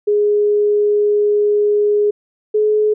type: tone pair in turn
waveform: sine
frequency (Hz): 415.3 / 425.3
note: G#4 / G#4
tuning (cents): 0 / +41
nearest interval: unison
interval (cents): 41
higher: second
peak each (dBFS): -11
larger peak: neither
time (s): 0.07-2.11 / 2.54-2.94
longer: first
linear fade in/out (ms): 10
effects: none